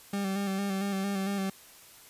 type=tone with vibrato; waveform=40% pulse; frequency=196.3 Hz; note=G3; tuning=3 cents sharp; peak=-28 dBFS; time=0.13-1.5 s; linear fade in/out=5 ms; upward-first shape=square; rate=4.4 Hz; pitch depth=32 cents each way; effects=white hiss -53 dBFS RMS until 2.09 s + resampled to 32000 Hz